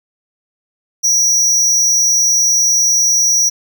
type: tone with amplitude modulation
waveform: square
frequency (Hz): 5790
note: F#8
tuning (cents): -38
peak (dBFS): -7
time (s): 1.03-3.5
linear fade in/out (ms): 20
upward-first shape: sine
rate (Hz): 270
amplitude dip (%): 70
effects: none